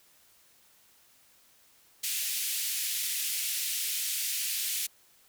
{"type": "band-pass noise", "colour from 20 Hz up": "white", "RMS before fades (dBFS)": -32, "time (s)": [2.03, 4.87], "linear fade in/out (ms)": 10, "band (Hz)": [2200, 16000], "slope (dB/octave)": 24, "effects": ["white hiss -62 dBFS RMS until 5.28 s"]}